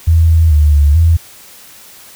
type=tone with pitch steps; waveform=sine; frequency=82 / 81.2 / 74.7 / 72.5 / 82.6 Hz; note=E2 / E2 / D2 / D2 / E2; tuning=-9 / -26 / +30 / -22 / +4 cents; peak=-5 dBFS; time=0.07-1.17 s; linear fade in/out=10 ms; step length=220 ms; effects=white hiss -38 dBFS RMS until 2.15 s